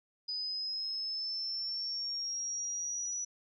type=linear sweep; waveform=sine; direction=up; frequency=4966 to 5900 Hz; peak=-34 dBFS; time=0.28-3.25 s; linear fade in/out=10 ms; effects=none